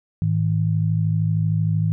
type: tone pair together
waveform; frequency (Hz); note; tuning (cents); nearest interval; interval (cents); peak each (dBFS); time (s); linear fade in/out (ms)
sine; 106.39 / 159.4; G#2 / D#3; +42 / +42; perfect fifth; 700; -20; 0.22-1.92; 0
effects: none